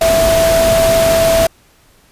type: tone in noise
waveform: sine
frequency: 659.3 Hz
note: E5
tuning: in tune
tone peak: -9 dBFS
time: 0.01-1.47 s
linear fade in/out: 5 ms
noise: pink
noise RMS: -17 dBFS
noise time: 0.01-1.47 s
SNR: +5 dB
effects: pink hiss -50 dBFS RMS until 2.11 s + resampled to 32000 Hz